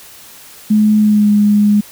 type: tone with pitch glide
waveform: sine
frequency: 212.8 to 207.3 Hz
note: G#3 to G#3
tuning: +42 to -3 cents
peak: -7 dBFS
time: 0.7-1.81 s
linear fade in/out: 10 ms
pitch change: -45 cents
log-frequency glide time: 0.98-1.31 s
effects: white hiss -38 dBFS RMS until 1.91 s